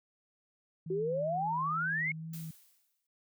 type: tone with vibrato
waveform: sine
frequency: 160.8 Hz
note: E3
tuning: 43 cents flat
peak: -39 dBFS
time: 0.86-2.51 s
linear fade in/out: 5 ms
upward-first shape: sine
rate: 2.2 Hz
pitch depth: 25 cents each way
type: exponential sweep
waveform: sine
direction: up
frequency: 365.8 to 2217 Hz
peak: -30 dBFS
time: 0.9-2.12 s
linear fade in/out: 5 ms
type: noise with exponential decay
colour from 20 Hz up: blue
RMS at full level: -46 dBFS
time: 2.33-3.07 s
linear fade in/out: 5 ms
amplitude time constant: 160 ms
effects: none